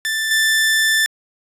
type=tone with level steps; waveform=sawtooth; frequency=1767 Hz; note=A6; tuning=7 cents sharp; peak=-15 / -10 dBFS; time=0.05-1.06 s; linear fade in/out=0 ms; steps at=0.31 s; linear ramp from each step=2 ms; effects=resampled to 32000 Hz